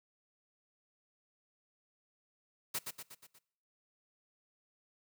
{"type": "noise with echo", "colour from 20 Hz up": "white", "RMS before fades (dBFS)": -36, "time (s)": [2.74, 2.79], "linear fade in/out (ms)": 10, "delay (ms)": 120, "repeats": 5, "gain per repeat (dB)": -5, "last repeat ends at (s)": 3.39, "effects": ["noise-tail reverb RT60 0.7 s tail -22 dB re dry", "high-pass 100 Hz 12 dB/octave"]}